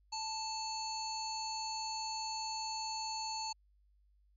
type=harmonic tone with a mistuned harmonic; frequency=880 Hz; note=A5; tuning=in tune; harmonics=1 / 3 / 5 / 7 / 8; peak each=-40 / -51 / -41 / -50 / -49 dBFS; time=0.12-3.53 s; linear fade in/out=10 ms; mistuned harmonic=7; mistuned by=+54 cents; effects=added 50 Hz sine -66 dBFS peak until 4.36 s